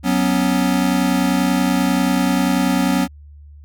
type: chord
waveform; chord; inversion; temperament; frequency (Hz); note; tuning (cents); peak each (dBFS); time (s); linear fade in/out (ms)
square; F# suspended fourth; none; equal; 185 / 246.9 / 277.2; F#3 / B3 / C#4; 0 / 0 / 0; -20; 0.03-3.08; 50
effects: added 73 Hz sine -38 dBFS peak until 3.64 s